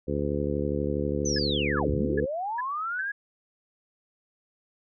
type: harmonic tone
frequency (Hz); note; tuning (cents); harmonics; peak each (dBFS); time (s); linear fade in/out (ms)
72.3; D2; -27; 1 / 2 / 3 / 4 / 5 / 6 / 7; -33 / -33 / -33 / -33 / -33 / -33 / -33; 0.07-2.26; 20
type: linear two-way sweep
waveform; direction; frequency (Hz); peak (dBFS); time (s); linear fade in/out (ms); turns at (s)
sine; down then up; 6272 to 48.79 to 1682; -28; 1.25-3.12; 10; 1.9
type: tone bursts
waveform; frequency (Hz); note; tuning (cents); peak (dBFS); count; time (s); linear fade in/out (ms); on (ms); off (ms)
sine; 1696; G#6; +36; -30; 5; 1.36-3.015; 5; 27; 380
effects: none